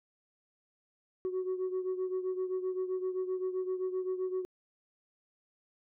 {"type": "beating tone pair", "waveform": "sine", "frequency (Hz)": [370, 377.7], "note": ["F#4", "F#4"], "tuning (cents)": [0, 36], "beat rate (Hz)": 7.7, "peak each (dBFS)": [-31, -36], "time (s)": [1.25, 4.45], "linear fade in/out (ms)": 0, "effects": ["tanh soft clip ceiling -28 dBFS"]}